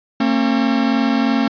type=tone pair together; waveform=45% pulse; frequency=227 / 270 Hz; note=A#3 / C#4; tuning=-46 / -45 cents; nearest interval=minor third; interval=301 cents; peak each=-17 dBFS; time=0.2-1.48 s; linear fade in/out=5 ms; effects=resampled to 11025 Hz